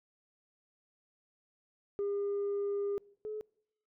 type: tone pair in turn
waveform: sine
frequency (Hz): 403.6 / 427.6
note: G#4 / A4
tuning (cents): -49 / -49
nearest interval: minor second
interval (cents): 100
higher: second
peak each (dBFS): -29 / -36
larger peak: first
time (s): 1.99-2.98 / 3.25-3.41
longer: first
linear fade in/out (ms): 0
effects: noise-tail reverb RT60 0.8 s tail -26 dB re dry + tanh soft clip ceiling -29 dBFS